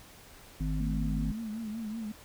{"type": "harmonic tone", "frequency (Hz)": 51.7, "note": "G#1", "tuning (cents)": -7, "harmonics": [1, 3, 5], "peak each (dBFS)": [-31, -33, -37], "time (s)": [0.6, 1.32], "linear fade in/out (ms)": 10}
{"type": "tone with vibrato", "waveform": "sine", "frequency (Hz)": 220, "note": "A3", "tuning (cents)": 0, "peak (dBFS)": -34, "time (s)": [0.8, 2.12], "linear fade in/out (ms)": 5, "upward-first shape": "triangle", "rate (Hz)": 5.3, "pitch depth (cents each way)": 100}
{"effects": ["pink hiss -53 dBFS RMS until 2.24 s"]}